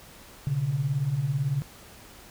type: beating tone pair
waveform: sine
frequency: 124 / 142 Hz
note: B2 / C#3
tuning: +7 / +42 cents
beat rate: 18 Hz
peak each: -30 / -25 dBFS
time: 0.47-1.62 s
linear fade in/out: 0 ms
effects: pink hiss -49 dBFS RMS until 2.3 s